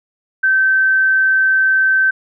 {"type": "tone", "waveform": "sine", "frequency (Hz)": 1546, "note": "G6", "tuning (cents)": -24, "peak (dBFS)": -10, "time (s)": [0.43, 2.11], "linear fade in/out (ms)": 10, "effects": []}